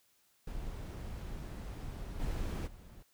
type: noise with level steps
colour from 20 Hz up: brown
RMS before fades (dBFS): -42 / -36 / -52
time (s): 0.47-3.03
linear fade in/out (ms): 5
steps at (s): 2.19 / 2.66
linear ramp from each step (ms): 20
effects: white hiss -71 dBFS RMS until 3.13 s